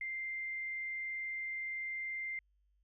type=tone; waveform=sine; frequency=2093 Hz; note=C7; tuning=in tune; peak=-37 dBFS; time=0.01-2.39 s; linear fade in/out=2 ms; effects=added 50 Hz sine -70 dBFS peak until 2.83 s